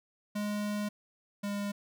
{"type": "tone pair in turn", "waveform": "square", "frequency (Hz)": [207.7, 203], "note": ["G#3", "G#3"], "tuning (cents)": [0, -39], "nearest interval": "unison", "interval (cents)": 39, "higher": "first", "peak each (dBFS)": [-32, -33], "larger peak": "first", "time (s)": [[0.35, 0.89], [1.43, 1.72]], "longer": "first", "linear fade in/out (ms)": 10, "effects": []}